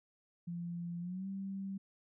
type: tone with pitch glide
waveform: sine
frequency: 172.2 to 194.41 Hz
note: F3 to G3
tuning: -24 to -14 cents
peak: -38 dBFS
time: 0.47-1.78 s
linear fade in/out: 10 ms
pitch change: +210 cents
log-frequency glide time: 1-1.27 s
effects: none